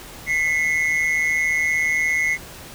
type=tone pair together; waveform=triangle; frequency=2008 / 2165 Hz; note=B6 / C#7; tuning=+28 / -41 cents; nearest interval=minor second; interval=131 cents; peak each=-19 dBFS; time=0.26-2.38 s; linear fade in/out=50 ms; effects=pink hiss -39 dBFS RMS until 2.74 s